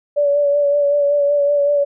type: tone with vibrato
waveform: sine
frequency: 575 Hz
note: D5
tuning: 37 cents flat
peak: -12 dBFS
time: 0.16-1.85 s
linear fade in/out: 20 ms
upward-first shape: sine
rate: 5.3 Hz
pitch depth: 25 cents each way
effects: none